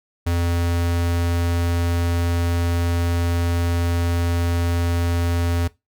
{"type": "tone", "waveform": "square", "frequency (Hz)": 85.8, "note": "F2", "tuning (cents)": -30, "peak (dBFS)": -19, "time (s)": [0.26, 5.68], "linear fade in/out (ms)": 10, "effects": ["noise-tail reverb RT60 0.2 s tail -19 dB re dry"]}